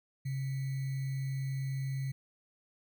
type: tone with sample-and-hold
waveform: sine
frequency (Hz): 134.6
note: C3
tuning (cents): +49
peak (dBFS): -32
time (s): 0.25-2.12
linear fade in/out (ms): 10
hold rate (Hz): 2100
effects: none